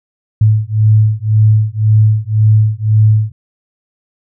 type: beating tone pair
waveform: sine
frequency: 107.1 / 109 Hz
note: A2 / A2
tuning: -46 / -16 cents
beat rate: 1.9 Hz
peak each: -10 dBFS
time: 0.41-3.32 s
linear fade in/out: 5 ms
effects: none